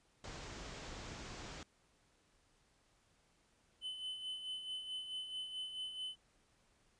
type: low-pass noise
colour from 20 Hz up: pink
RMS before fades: -49 dBFS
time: 0.24-1.63 s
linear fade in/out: 2 ms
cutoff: 7400 Hz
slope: 48 dB/octave
type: tone with tremolo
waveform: triangle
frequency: 3029 Hz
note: F#7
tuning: 40 cents sharp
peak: -38 dBFS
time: 3.81-6.16 s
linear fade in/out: 50 ms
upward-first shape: sine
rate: 4.6 Hz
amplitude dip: 55%
effects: pink hiss -73 dBFS RMS until 6.99 s + resampled to 22050 Hz